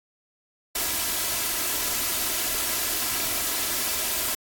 white noise with comb filter, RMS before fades -26 dBFS, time 0.75-4.35 s, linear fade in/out 5 ms, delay 3 ms, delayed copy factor +0.5, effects AAC 64 kbps

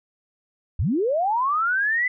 sine linear sweep, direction up, 55.7 to 2029 Hz, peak -19 dBFS, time 0.79-2.08 s, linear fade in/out 5 ms, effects none

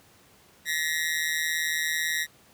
sawtooth tone with amplitude modulation, 1894 Hz, A#6, 27 cents sharp, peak -18 dBFS, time 0.65-2.27 s, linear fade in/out 50 ms, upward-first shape sine, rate 158 Hz, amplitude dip 95%, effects pink hiss -57 dBFS RMS until 2.53 s + high-pass 80 Hz 12 dB/octave

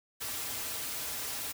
white noise with comb filter, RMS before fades -37 dBFS, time 0.2-1.53 s, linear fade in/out 20 ms, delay 5.5 ms, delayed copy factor -0.75, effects none

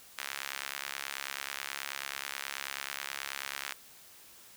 sawtooth tone with high-pass filter, 69.3 Hz, C#2, in tune, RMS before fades -40 dBFS, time 0.18-3.73 s, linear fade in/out 5 ms, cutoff 1700 Hz, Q 1.1, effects white hiss -55 dBFS RMS until 4.56 s

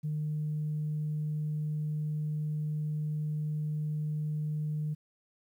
sine tone, 151.9 Hz, D#3, 41 cents flat, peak -29 dBFS, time 0.03-4.95 s, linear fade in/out 20 ms, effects tanh soft clip ceiling -26 dBFS + 11-bit

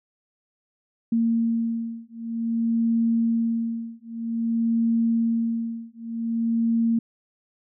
sine beating tone pair, 229.3 / 229.82 Hz, A#3 / A#3, -28 / -24 cents, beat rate 0.52 Hz, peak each -24 dBFS, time 1.12-6.99 s, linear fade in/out 5 ms, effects none

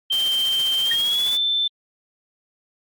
sine tone with pitch glide, 3136 to 3540 Hz, G7 to A7, 0 to +10 cents, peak -18 dBFS, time 0.1-1.68 s, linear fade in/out 10 ms, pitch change +210 cents, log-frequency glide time 0.82-1.39 s
white noise with tremolo, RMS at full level -32 dBFS, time 0.12-1.37 s, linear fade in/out 5 ms, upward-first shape sine, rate 15 Hz, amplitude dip 40%
sine tone with exponential decay, 1855 Hz, A#6, 9 cents flat, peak -19 dBFS, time 0.91-0.99 s, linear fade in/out 5 ms, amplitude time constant 16 ms
effects Opus 48 kbps

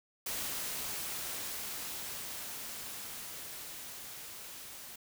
white noise with level ramp, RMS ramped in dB -37 to -48 dBFS, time 0.26-4.96 s, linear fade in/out 5 ms, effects none

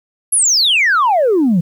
sine exponential sweep, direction down, 11410 to 159.4 Hz, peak -8 dBFS, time 0.32-1.61 s, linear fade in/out 10 ms, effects tanh soft clip ceiling -7 dBFS + 8-bit

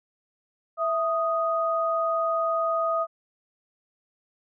sine tone pair together, 659.3 / 1244.5 Hz, E5 / D#6, 0 / 0 cents, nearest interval major seventh, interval 1100 cents, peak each -25 dBFS, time 0.77-3.07 s, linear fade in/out 50 ms, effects none

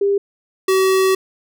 sine / square tone pair in turn, 400 / 380.1 Hz, G4 / F#4, +35 / +47 cents, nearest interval minor second, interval 88 cents, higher first, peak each -13 dBFS, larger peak neither, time 0.01-0.18 / 0.68-1.15 s, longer second, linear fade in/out 5 ms, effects none

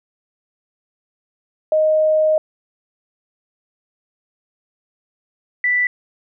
sine tone pair in turn, 622.3 / 1975.7 Hz, D#5 / B6, 0 / 0 cents, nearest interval octave + minor sixth, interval 2000 cents, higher second, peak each -12 / -14 dBFS, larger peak first, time 1.72-2.38 / 5.64-5.87 s, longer first, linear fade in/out 2 ms, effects none

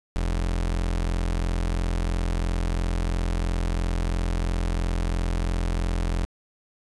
35% pulse tone, 42.97 Hz, F1, 27 cents flat, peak -21 dBFS, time 0.16-6.25 s, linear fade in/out 0 ms, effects resampled to 24000 Hz + 10-bit

